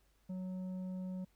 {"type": "tone with tanh clipping", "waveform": "sine", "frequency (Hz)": 185, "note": "F#3", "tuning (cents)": 0, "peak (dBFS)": -40, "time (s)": [0.29, 1.25], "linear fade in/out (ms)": 10, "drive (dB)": 7, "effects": ["added 50 Hz sine -70 dBFS peak until 1.35 s", "pink hiss -75 dBFS RMS until 1.35 s"]}